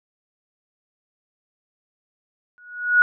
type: tone with exponential growth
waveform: sine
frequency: 1458 Hz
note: F#6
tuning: 26 cents flat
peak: -8 dBFS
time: 2.58-3.02 s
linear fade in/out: 0 ms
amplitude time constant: 94 ms
effects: none